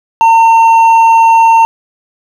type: tone with hard clipping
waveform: sine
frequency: 909 Hz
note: A#5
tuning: 44 cents flat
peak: -4 dBFS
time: 0.21-1.65 s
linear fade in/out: 0 ms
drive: 4 dB
effects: none